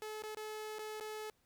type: tone with dropouts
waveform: sawtooth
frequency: 430 Hz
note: A4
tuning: 40 cents flat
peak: -38 dBFS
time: 0.02-1.3 s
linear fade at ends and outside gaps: 1 ms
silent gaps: 0.222-0.236 / 0.348-0.37 / 0.786-0.791 / 1-1.008 s
effects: pink hiss -75 dBFS RMS until 1.45 s